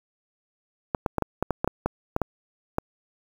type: clicks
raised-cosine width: 1 ms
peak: -9 dBFS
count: 12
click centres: 0.948 / 1.062 / 1.183 / 1.223 / 1.426 / 1.507 / 1.645 / 1.676 / 1.86 / 2.164 / 2.217 / 2.784 s
effects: 7-bit

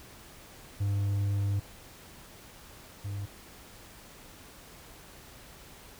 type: tone pair in turn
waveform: triangle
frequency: 100.3 / 100.3 Hz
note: G2 / G2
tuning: +40 / +40 cents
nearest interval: unison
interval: 0 cents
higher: neither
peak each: -24 / -31 dBFS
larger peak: first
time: 0.8-1.6 / 3.04-3.26 s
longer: first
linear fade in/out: 10 ms
effects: pink hiss -51 dBFS RMS until 5.99 s

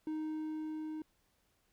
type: tone with level ramp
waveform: triangle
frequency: 311.1 Hz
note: D#4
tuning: in tune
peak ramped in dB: -33 to -37 dBFS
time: 0.07-1.02 s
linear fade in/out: 2 ms
effects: pink hiss -75 dBFS RMS until 1.72 s

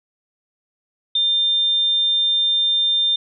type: tone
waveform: sine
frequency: 3600 Hz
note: A7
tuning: 39 cents sharp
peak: -15 dBFS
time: 1.15-3.16 s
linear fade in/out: 5 ms
effects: none

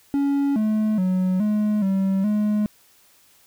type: tone with pitch steps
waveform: triangle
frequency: 280.6 / 215.4 / 184.9 / 211.1 / 192.8 / 210.3 Hz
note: C#4 / A3 / F#3 / G#3 / G3 / G#3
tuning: +21 / -37 / -1 / +29 / -28 / +22 cents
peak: -16 dBFS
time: 0.14-2.66 s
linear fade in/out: 0 ms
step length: 420 ms
effects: white hiss -56 dBFS RMS until 3.46 s

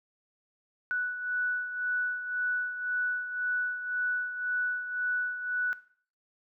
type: beating tone pair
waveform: sine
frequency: 1480 / 1481.9 Hz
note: F#6 / F#6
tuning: 0 / +2 cents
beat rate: 1.9 Hz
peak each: -30 / -36 dBFS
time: 0.91-5.73 s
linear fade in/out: 0 ms
effects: noise-tail reverb RT60 0.5 s tail -17 dB re dry

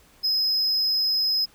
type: tone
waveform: triangle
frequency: 5090 Hz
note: D#8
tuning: 39 cents sharp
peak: -19 dBFS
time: 0.23-1.46 s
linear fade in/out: 20 ms
effects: pink hiss -56 dBFS RMS until 1.54 s

